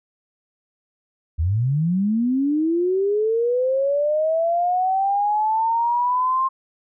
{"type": "linear sweep", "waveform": "sine", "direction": "up", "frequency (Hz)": [73.42, 1064], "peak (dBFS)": -17, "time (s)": [1.38, 6.49], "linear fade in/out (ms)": 20, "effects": []}